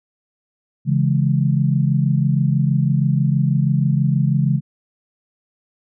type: chord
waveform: sine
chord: C# minor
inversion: none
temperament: equal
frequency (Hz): 138.59 / 164.81 / 207.7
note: C#3 / E3 / G#3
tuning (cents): 0 / 0 / 0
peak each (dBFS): -16 / -19 / -22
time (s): 0.85-4.61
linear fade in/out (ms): 50
effects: none